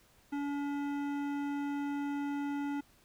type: tone with hard clipping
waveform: sine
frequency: 285.2 Hz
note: C#4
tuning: 49 cents sharp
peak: -35 dBFS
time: 0.32-2.81 s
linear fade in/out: 10 ms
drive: 14 dB
effects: pink hiss -65 dBFS RMS until 3.04 s